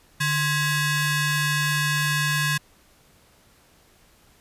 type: ring-modulated tone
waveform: sawtooth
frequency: 903 Hz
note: A5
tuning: 45 cents sharp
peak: -14 dBFS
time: 0.2-2.58 s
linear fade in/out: 10 ms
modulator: 755 Hz
effects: pink hiss -57 dBFS RMS until 4.4 s + resampled to 32000 Hz